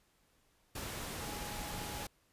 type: tone in noise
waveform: sine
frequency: 833 Hz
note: G#5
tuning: 5 cents sharp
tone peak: -48 dBFS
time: 1.2-2.06 s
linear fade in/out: 5 ms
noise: pink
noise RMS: -42 dBFS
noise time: 0.75-2.07 s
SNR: -9 dB
effects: pink hiss -72 dBFS RMS until 2.32 s + resampled to 32000 Hz